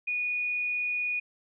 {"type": "tone", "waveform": "sine", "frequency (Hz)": 2461, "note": "D#7", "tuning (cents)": -20, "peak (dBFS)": -27, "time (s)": [0.07, 1.2], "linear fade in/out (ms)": 10, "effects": []}